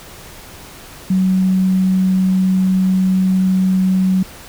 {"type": "tone", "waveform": "sine", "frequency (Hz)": 187.4, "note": "F#3", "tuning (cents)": 22, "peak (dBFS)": -11, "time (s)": [1.1, 4.23], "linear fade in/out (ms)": 5, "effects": ["pink hiss -37 dBFS RMS until 4.48 s"]}